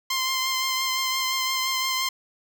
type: tone with vibrato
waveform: 10% pulse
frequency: 1046.5 Hz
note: C6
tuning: in tune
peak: -15 dBFS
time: 0.1-2.09 s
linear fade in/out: 5 ms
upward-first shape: triangle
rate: 5.8 Hz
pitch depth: 23 cents each way
effects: none